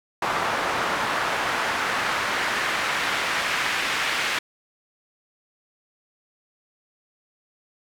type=noise with band-pass filter sweep; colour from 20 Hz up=pink; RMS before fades=-25 dBFS; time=0.22-4.39 s; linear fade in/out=5 ms; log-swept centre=1100 to 2200 Hz; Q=1.1; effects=none